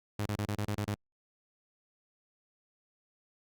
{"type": "tone bursts", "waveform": "sawtooth", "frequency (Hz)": 103.83, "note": "G#2", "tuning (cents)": 0, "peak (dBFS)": -27, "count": 8, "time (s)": [0.19, 0.945], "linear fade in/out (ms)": 5, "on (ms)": 69, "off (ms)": 29, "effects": ["Opus 48 kbps"]}